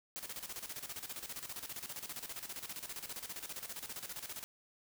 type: noise with tremolo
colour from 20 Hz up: white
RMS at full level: -43 dBFS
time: 0.16-4.44 s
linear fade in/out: 0 ms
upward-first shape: square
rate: 15 Hz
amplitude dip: 70%
effects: none